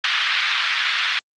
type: band-pass noise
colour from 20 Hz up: white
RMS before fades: -19 dBFS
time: 0.04-1.19 s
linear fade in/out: 2 ms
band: 1300 to 3700 Hz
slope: 24 dB/octave
effects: low-pass 6000 Hz 12 dB/octave + Opus 32 kbps